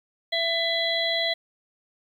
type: harmonic tone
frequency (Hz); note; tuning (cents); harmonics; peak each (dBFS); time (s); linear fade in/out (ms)
667; E5; +20; 1 / 3 / 5 / 6; -28 / -28 / -28 / -28; 0.32-1.34; 10
effects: 9-bit